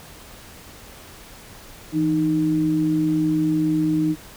sine tone pair together, 164.11 / 309.8 Hz, E3 / D#4, -7 / -7 cents, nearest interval major seventh, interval 1100 cents, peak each -24 / -18 dBFS, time 1.92-4.16 s, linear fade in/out 50 ms, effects pink hiss -43 dBFS RMS until 4.36 s

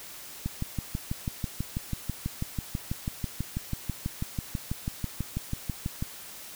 click train, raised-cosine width 5 ms, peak -17 dBFS, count 35, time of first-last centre 0.46-6.025 s, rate 6.11 Hz, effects white hiss -44 dBFS RMS until 6.55 s

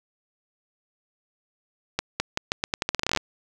accelerating click train, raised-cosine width 0.2 ms, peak -6 dBFS, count 18, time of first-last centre 1.99-3.173 s, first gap 210 ms, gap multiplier 0.83, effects none

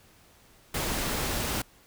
pink noise, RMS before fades -30 dBFS, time 0.74-1.62 s, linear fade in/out 5 ms, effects pink hiss -58 dBFS RMS until 1.86 s

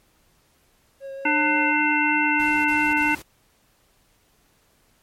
triangle tone with vibrato, 544 Hz, C#5, 33 cents flat, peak -30 dBFS, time 1-1.74 s, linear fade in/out 50 ms, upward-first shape sine, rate 5.8 Hz, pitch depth 11 cents each way
harmonic tone, 299.5 Hz, D4, 34 cents sharp, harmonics 1 / 3 / 5 / 7 / 9, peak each -24 / -24 / -24 / -24 / -24 dBFS, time 1.25-3.15 s, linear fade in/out 5 ms
pink noise bursts, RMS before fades -40 dBFS, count 3, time 2.39-3.224 s, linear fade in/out 10 ms, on 260 ms, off 27 ms
effects pink hiss -62 dBFS RMS until 5.02 s + MP3 64 kbps

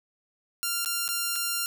5% pulse tone with dropouts, 1390 Hz, F6, 9 cents flat, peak -15 dBFS, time 0.63-1.66 s, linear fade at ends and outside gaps 0 ms, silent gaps 0.848-0.859 / 1.079-1.089 / 1.357-1.36 s, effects none

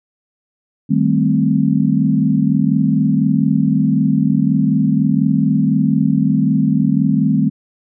sine chord, A half-diminished seventh, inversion second, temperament equal, 155.56 / 196 / 220 / 261.6 Hz, Eb3 / G3 / A3 / C4, 0 / 0 / 0 / 0 cents, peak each -17 dBFS, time 0.89-7.5 s, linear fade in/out 20 ms, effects none

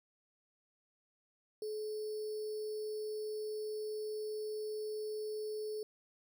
sine tone with sample-and-hold, 427.6 Hz, A4, 49 cents flat, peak -37 dBFS, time 1.62-5.83 s, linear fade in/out 2 ms, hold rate 4900 Hz, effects none

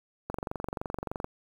click train, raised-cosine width 1 ms, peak -19 dBFS, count 23, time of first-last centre 0.3-1.244 s, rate 23.3 Hz, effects 8-bit

